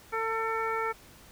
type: harmonic tone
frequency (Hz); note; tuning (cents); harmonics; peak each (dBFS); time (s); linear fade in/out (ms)
448.2; A4; +32; 1 / 2 / 3 / 4 / 5; -33 / -34 / -32 / -39 / -38; 0.12-0.93; 20
effects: pink hiss -54 dBFS RMS until 1.31 s